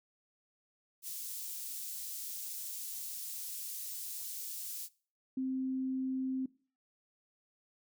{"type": "high-pass noise", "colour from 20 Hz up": "white", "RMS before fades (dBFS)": -42, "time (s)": [1.02, 4.89], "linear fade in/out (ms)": 50, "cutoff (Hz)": 5700, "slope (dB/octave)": 12}
{"type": "tone", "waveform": "sine", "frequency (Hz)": 261.6, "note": "C4", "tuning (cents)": 0, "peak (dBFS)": -32, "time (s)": [5.37, 6.46], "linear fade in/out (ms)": 5}
{"effects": ["noise-tail reverb RT60 0.4 s tail -21 dB re dry"]}